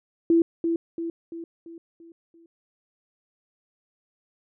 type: tone with echo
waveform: sine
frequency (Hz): 333.6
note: E4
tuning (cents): +21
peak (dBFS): -15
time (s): 0.3-0.42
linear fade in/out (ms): 2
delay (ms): 340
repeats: 6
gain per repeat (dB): -6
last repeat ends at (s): 2.46
effects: none